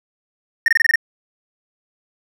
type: tone bursts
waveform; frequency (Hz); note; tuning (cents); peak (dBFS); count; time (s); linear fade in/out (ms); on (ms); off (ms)
triangle; 1836; A#6; -27; -8; 7; 0.66-0.957; 2; 21; 25
effects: none